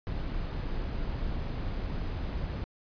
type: noise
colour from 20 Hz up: brown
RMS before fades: -33 dBFS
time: 0.07-2.64 s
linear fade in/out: 0 ms
effects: resampled to 11025 Hz